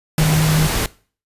sine tone in noise, 155.56 Hz, D#3, in tune, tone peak -13 dBFS, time 0.18-0.67 s, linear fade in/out 2 ms, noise pink, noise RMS -20 dBFS, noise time 0.18-0.86 s, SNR +4 dB, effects noise-tail reverb RT60 0.4 s tail -20 dB re dry + resampled to 32000 Hz

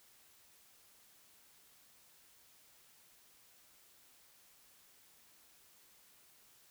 silence, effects white hiss -65 dBFS RMS until 6.7 s

